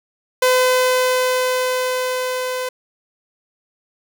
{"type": "tone with level ramp", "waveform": "sawtooth", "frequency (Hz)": 508, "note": "B4", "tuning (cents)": 49, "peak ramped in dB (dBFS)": [-8, -18], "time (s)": [0.42, 2.69], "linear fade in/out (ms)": 5, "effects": []}